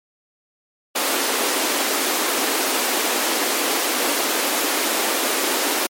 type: high-pass noise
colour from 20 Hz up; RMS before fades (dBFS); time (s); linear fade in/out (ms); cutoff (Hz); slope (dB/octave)
pink; -21; 0.95-5.87; 10; 260; 48
effects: MP3 64 kbps